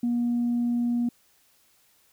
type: tone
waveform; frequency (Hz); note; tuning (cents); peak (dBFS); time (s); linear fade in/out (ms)
sine; 239.3; A#3; +46; -21; 0.03-1.09; 5
effects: tanh soft clip ceiling -19 dBFS + white hiss -63 dBFS RMS until 2.12 s